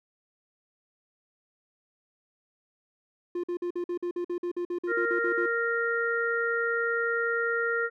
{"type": "tone bursts", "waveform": "triangle", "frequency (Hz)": 351.2, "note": "F4", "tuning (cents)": 10, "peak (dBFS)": -26, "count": 16, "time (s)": [3.35, 5.461], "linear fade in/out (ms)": 5, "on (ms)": 86, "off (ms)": 49}
{"type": "harmonic tone", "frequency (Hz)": 465.1, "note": "A#4", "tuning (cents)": -4, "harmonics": [1, 3, 4], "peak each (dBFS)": [-29, -28, -32], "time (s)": [4.87, 7.9], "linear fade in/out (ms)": 50}
{"effects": []}